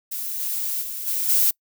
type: noise with level steps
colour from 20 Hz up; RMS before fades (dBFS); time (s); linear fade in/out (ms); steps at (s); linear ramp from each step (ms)
violet; -29 / -26 / -31 / -24 / -18; 0.11-1.51; 10; 0.39 / 0.81 / 1.06 / 1.28; 20
effects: noise-tail reverb RT60 0.1 s tail -26 dB re dry